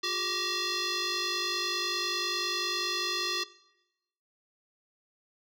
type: tone with frequency modulation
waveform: sine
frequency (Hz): 357.6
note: F4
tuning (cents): +41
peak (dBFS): -26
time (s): 0.03-3.44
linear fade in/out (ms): 10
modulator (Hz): 765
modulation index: 6.6
effects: noise-tail reverb RT60 0.9 s tail -21 dB re dry + tanh soft clip ceiling -27 dBFS